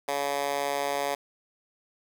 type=tone with high-pass filter; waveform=10% pulse; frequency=141.5 Hz; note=C#3; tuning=36 cents sharp; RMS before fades=-29 dBFS; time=0.08-1.15 s; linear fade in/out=5 ms; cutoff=590 Hz; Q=1.3; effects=8-bit